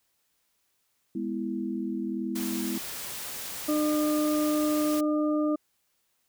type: chord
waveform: sine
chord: E major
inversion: first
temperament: just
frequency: 206 / 247.2 / 329.6 Hz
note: G#3 / B3 / E4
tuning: -14 / +2 / 0 cents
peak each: -33 dBFS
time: 1.15-2.78 s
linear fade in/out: 5 ms
type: noise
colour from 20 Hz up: white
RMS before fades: -37 dBFS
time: 2.35-5.01 s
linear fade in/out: 10 ms
type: harmonic tone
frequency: 302.1 Hz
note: D4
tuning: 49 cents sharp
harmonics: 1 / 2 / 4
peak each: -24 / -30 / -36 dBFS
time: 3.68-5.56 s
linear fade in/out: 10 ms
effects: white hiss -73 dBFS RMS until 6.28 s